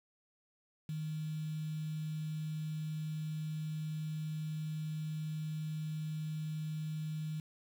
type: tone with quantisation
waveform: sine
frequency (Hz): 155.3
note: D#3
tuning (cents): -3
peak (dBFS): -36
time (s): 0.89-7.4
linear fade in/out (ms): 2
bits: 9
effects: none